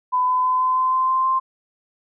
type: tone with pitch steps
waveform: sine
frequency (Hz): 1004 / 1010.4 / 1016.8 / 1023.3 / 1029.8 / 1036.4 / 1043 / 1049.7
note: B5 / B5 / C6 / C6 / C6 / C6 / C6 / C6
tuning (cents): +28 / +39 / -50 / -39 / -28 / -17 / -6 / +5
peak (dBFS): -16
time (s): 0.12-1.4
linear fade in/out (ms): 20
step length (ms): 160
effects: none

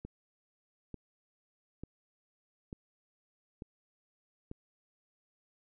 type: click train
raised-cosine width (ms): 3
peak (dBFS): -29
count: 6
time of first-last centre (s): 0.05-4.514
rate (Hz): 1.12
effects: none

